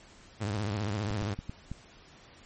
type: tone with vibrato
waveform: sawtooth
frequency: 103.83 Hz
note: G#2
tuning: in tune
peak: -26 dBFS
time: 0.4-1.35 s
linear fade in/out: 20 ms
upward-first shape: sine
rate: 15 Hz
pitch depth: 130 cents each way
type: clicks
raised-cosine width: 5 ms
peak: -24 dBFS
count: 5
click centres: 1.107 / 1.223 / 1.39 / 1.495 / 1.716 s
effects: pink hiss -55 dBFS RMS until 2.45 s + MP3 32 kbps